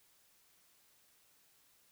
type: silence
effects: white hiss -69 dBFS RMS until 1.91 s